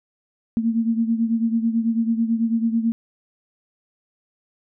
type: beating tone pair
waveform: sine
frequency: 226.4 / 235.5 Hz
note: A3 / A#3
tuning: +50 / +18 cents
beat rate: 9.1 Hz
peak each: -19 / -24 dBFS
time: 0.57-2.92 s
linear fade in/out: 0 ms
effects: none